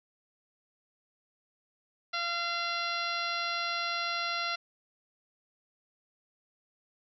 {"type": "harmonic tone with a mistuned harmonic", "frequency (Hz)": 687, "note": "F5", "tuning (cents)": -29, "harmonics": [1, 2, 3, 4, 5, 6, 7, 8], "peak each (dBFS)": [-40, -34, -38, -39, -41, -38, -43, -46], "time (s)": [2.13, 4.56], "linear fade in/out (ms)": 10, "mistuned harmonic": 8, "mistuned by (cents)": 26, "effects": []}